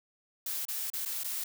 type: noise with dropouts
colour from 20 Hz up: blue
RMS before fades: -35 dBFS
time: 0.46-1.44 s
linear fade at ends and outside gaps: 5 ms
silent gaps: 0.653-0.683 / 0.902-0.934 / 1.052-1.057 / 1.236-1.243 s
effects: none